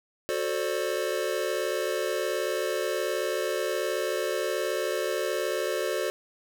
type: chord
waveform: square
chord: D dominant seventh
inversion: first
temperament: just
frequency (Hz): 367.1 / 440.5 / 528.6 / 587.3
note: F#4 / A4 / C5 / D5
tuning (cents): -14 / +2 / +18 / 0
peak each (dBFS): -33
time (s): 0.29-6.1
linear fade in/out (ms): 0
effects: none